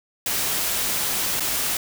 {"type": "noise with dropouts", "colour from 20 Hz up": "white", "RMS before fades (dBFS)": -24, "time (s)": [0.26, 1.77], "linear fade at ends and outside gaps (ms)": 2, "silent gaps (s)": [1.398, 1.405], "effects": []}